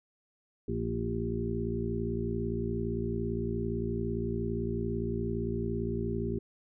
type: harmonic tone with a mistuned harmonic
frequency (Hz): 57.6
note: A#1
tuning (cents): -20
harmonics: 1 / 2 / 3 / 4 / 6 / 7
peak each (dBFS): -38 / -36 / -39 / -36 / -38 / -36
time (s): 0.68-6.39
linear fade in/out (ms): 5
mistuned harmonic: 7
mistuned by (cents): -26
effects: none